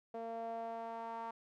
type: tone with band-pass filter sweep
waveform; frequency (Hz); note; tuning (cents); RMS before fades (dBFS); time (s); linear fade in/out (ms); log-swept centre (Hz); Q
sawtooth; 228.5; A#3; -34; -43; 0.14-1.31; 5; 590 to 940; 4.4
effects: none